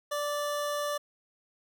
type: tone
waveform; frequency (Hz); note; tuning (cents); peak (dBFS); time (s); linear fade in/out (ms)
25% pulse; 585; D5; -7; -26; 0.11-0.98; 10
effects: none